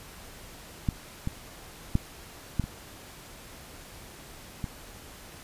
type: clicks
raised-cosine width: 5 ms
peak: -12 / -17 / -10 / -12 / -22 / -19 dBFS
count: 6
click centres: 0.888 / 1.274 / 1.954 / 2.597 / 2.64 / 4.642 s
effects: pink hiss -47 dBFS RMS until 5.43 s + resampled to 32000 Hz